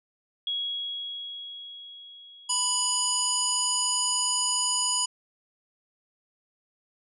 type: tone with exponential decay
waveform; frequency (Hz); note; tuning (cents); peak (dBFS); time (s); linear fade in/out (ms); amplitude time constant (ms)
sine; 3322; G#7; 0; -26; 0.47-4.15; 2; 800
type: harmonic tone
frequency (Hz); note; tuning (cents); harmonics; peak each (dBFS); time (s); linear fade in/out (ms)
987; B5; -1; 1 / 3 / 5 / 7 / 9 / 10; -33 / -31 / -31 / -27 / -34 / -34; 2.49-5.06; 10
effects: none